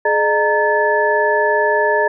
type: tone cluster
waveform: sine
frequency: 423.6 / 606 / 923 / 1731 Hz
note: G#4 / D#5 / A#5 / A6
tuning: +34 / -46 / -17 / -29 cents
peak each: -18 dBFS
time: 0.05-2.08 s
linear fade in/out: 5 ms
effects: none